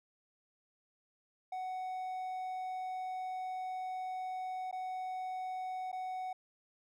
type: tone with dropouts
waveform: triangle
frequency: 744 Hz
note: F#5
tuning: 9 cents sharp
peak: -35 dBFS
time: 1.52-6.33 s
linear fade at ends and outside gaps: 5 ms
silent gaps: 4.713-4.726 / 5.917-5.927 s
effects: none